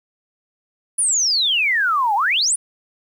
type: exponential two-way sweep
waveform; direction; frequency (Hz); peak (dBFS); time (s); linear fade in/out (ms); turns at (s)
sine; down then up; 10170 to 784 to 10170; -15; 0.98-2.56; 10; 2.15
effects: 8-bit